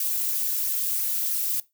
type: noise with flanger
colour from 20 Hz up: violet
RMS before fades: -26 dBFS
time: 0-1.6 s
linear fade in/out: 2 ms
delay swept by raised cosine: 0.24 to 4.84 ms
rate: 3 Hz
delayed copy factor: -0.55
effects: noise-tail reverb RT60 0.2 s tail -19 dB re dry